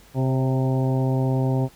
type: harmonic tone with a mistuned harmonic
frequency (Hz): 130.9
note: C3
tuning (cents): +1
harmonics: 1 / 2 / 3 / 4 / 5 / 6 / 7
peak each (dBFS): -20 / -26 / -30 / -32 / -34 / -36 / -37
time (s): 0.14-1.69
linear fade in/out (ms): 50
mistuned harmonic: 4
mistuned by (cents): +28
effects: added 50 Hz sine -52 dBFS peak until 1.75 s + pink hiss -52 dBFS RMS until 1.75 s